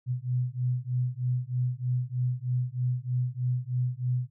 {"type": "beating tone pair", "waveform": "sine", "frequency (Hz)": [123.47, 126.67], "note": ["B2", "B2"], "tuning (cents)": [0, 44], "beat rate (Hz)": 3.2, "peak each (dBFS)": -29, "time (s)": [0.06, 4.3], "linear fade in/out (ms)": 50, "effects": []}